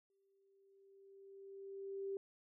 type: tone with exponential growth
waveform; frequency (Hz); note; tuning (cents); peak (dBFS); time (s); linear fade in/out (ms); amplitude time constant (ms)
sine; 392; G4; 0; -38; 0.1-2.17; 1; 450
effects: none